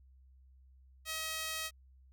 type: tone with high-pass filter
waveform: sawtooth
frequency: 636 Hz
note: D#5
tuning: 38 cents sharp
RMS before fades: -39 dBFS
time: 1.05-1.71 s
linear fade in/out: 50 ms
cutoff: 2100 Hz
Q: 0.68
effects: added 65 Hz sine -58 dBFS peak until 2.12 s